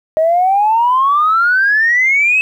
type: exponential sweep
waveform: sine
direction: up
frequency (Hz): 622.3 to 2612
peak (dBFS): -8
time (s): 0.17-2.41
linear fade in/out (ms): 0
effects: tanh soft clip ceiling -4 dBFS + 8-bit